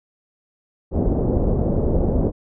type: low-pass noise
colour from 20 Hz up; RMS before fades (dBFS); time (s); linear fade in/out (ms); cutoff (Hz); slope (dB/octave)
pink; -19; 0.91-2.32; 50; 580; 24
effects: none